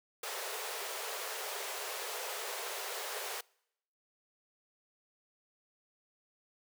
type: high-pass noise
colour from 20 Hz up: pink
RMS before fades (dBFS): -40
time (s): 0.23-3.41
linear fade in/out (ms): 5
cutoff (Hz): 390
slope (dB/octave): 96
effects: noise-tail reverb RT60 0.8 s tail -26 dB re dry